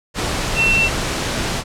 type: tone in noise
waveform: sine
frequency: 2699 Hz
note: E7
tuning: 40 cents sharp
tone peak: -13 dBFS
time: 0.55-0.9 s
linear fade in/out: 50 ms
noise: pink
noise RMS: -21 dBFS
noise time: 0.14-1.64 s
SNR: +5 dB
effects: low-pass 8000 Hz 12 dB/octave